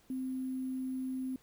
sine tone with sample-and-hold, 260 Hz, C4, 11 cents flat, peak -34 dBFS, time 0.1-1.36 s, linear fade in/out 2 ms, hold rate 11025 Hz, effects pink hiss -66 dBFS RMS until 1.42 s

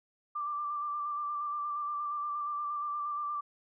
sine tone with vibrato, 1178 Hz, D6, 5 cents sharp, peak -32 dBFS, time 0.35-3.41 s, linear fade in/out 10 ms, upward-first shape square, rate 8.5 Hz, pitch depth 20 cents each way, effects none

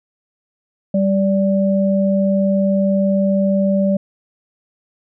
sine tone pair together, 196 / 582.3 Hz, G3 / D5, 0 / -15 cents, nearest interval octave + perfect fifth, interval 1885 cents, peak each -14 / -18 dBFS, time 0.94-3.97 s, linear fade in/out 5 ms, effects none

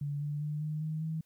sine tone with pitch steps, 144.1 / 147.04 / 150.05 / 153.11 / 156.24 / 159.43 Hz, D3 / D3 / D3 / D#3 / D#3 / D#3, -33 / +2 / +38 / -28 / +8 / +43 cents, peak -32 dBFS, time 0.01-1.21 s, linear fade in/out 5 ms, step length 200 ms, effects white hiss -74 dBFS RMS until 1.25 s

